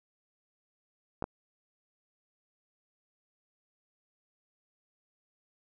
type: clicks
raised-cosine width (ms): 1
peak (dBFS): -19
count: 2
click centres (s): 1.224 / 1.241
effects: none